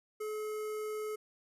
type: tone with notch filter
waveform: square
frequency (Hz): 428.1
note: A4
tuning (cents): -47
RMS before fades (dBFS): -38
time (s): 0.2-1.16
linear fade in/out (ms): 10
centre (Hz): 3700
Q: 0.81
effects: resampled to 32000 Hz